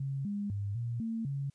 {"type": "tone with pitch steps", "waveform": "sine", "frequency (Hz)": [136.8, 203.4, 100.9, 118, 226, 139], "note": ["C#3", "G#3", "G#2", "A#2", "A3", "C#3"], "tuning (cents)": [-23, -36, -49, 22, 47, 5], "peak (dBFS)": -32, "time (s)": [0, 1.5], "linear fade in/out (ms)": 5, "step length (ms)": 250, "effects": ["white hiss -75 dBFS RMS until 1.54 s", "resampled to 22050 Hz"]}